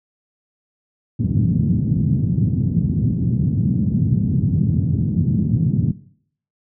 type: band-pass noise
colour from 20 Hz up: pink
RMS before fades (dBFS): -18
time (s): 1.19-5.92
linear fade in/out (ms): 10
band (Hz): 100 to 210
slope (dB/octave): 24
effects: noise-tail reverb RT60 0.6 s tail -18 dB re dry